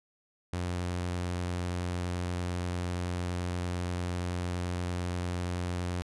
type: tone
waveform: sawtooth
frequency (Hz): 88.8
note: F2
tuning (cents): +29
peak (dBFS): -27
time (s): 0.53-6.02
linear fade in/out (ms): 0
effects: resampled to 24000 Hz